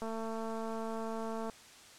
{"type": "click train", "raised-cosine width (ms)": 1, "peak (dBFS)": -27, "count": 332, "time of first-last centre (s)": [0.02, 1.498], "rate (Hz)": 224, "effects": ["white hiss -55 dBFS RMS until 1.98 s", "low-pass 8000 Hz 12 dB/octave"]}